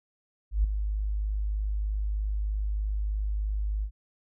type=tone with ADSR envelope; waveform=sine; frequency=51.6 Hz; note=G#1; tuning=10 cents flat; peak=-18 dBFS; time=0.51-3.91 s; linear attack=130 ms; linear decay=10 ms; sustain=-8 dB; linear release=80 ms; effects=none